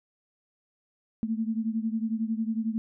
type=beating tone pair; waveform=sine; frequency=220 / 231 Hz; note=A3 / A#3; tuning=0 / -16 cents; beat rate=11 Hz; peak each=-28 / -31 dBFS; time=1.23-2.78 s; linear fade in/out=0 ms; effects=none